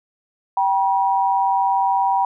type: tone pair together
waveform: sine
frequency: 780 / 963.1 Hz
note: G5 / B5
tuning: -9 / -44 cents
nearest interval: major third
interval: 365 cents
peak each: -18 dBFS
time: 0.57-2.25 s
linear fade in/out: 2 ms
effects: none